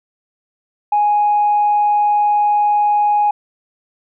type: tone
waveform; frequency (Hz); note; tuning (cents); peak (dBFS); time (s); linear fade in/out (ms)
sine; 831; G#5; +1; -10; 0.92-3.31; 5
effects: tanh soft clip ceiling -7 dBFS